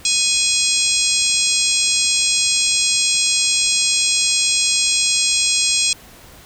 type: harmonic tone with a mistuned harmonic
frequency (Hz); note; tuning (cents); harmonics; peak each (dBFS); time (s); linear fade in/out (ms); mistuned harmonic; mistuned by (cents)
830.6; G#5; 0; 3 / 4 / 5 / 6 / 7 / 8 / 9 / 10; -23 / -23 / -23 / -23 / -23 / -23 / -23 / -23; 0.05-5.93; 2; 7; -68
effects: pink hiss -43 dBFS RMS until 6.45 s